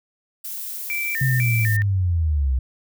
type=noise; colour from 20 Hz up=violet; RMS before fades=-31 dBFS; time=0.44-1.77 s; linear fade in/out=10 ms
type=tone with vibrato; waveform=sine; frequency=2055 Hz; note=C7; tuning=32 cents flat; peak=-23 dBFS; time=0.9-1.82 s; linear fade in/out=0 ms; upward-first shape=square; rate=2 Hz; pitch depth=220 cents each way
type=linear sweep; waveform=sine; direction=down; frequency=134.6 to 61.74 Hz; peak=-17 dBFS; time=1.21-2.59 s; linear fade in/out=5 ms
effects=none